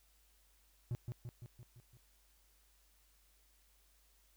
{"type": "tone with echo", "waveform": "triangle", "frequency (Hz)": 120.5, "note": "B2", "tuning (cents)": -42, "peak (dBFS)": -33, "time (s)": [0.91, 0.95], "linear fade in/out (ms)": 0, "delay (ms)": 170, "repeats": 6, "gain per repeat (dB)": -4, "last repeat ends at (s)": 1.97, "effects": ["added 50 Hz sine -70 dBFS peak until 4.36 s", "white hiss -72 dBFS RMS until 4.36 s"]}